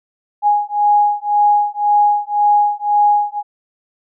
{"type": "beating tone pair", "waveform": "sine", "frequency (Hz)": [827, 828.9], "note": ["G#5", "G#5"], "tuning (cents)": [-8, -4], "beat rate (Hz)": 1.9, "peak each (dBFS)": -14, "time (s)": [0.42, 3.43], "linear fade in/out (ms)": 50, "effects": []}